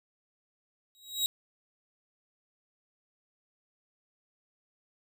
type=tone with exponential growth; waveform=sawtooth; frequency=3827 Hz; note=A#7; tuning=45 cents sharp; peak=-20 dBFS; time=0.95-1.26 s; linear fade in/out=0 ms; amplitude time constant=67 ms; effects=none